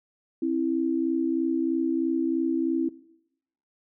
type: tone pair together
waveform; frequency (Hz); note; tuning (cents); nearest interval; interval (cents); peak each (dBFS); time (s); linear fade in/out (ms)
sine; 266.5 / 329.6; C4 / E4; +32 / 0; major third; 368; -27 / -25; 0.42-2.89; 5
effects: noise-tail reverb RT60 0.8 s tail -19 dB re dry